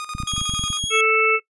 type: tone with tremolo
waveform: sawtooth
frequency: 1232 Hz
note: D#6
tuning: 17 cents flat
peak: -24 dBFS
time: 0-0.79 s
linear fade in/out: 0 ms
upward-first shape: square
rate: 11 Hz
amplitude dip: 70%
type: clicks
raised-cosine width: 5 ms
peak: -17 dBFS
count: 12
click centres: 0.151 / 0.202 / 0.235 / 0.337 / 0.38 / 0.415 / 0.494 / 0.538 / 0.594 / 0.639 / 0.703 / 0.84 s
type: tone with vibrato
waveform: sawtooth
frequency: 3300 Hz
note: G#7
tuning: 12 cents flat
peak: -20 dBFS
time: 0.27-1.01 s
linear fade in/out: 5 ms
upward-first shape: sine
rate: 12 Hz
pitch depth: 9 cents each way
type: harmonic tone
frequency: 440 Hz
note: A4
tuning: in tune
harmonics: 1 / 3 / 5 / 6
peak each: -20 / -20 / -20 / -20 dBFS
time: 0.9-1.4 s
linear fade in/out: 50 ms
effects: noise-tail reverb RT60 0.1 s tail -19 dB re dry + resampled to 24000 Hz